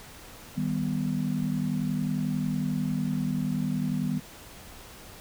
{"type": "chord", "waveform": "sine", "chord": "Eb augmented", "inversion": "none", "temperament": "equal", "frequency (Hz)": [155.56, 196, 246.9], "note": ["Eb3", "G3", "B3"], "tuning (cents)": [0, 0, 0], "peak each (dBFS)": -30, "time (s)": [0.56, 4.2], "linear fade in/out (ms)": 20, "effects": ["pink hiss -47 dBFS RMS until 5.2 s"]}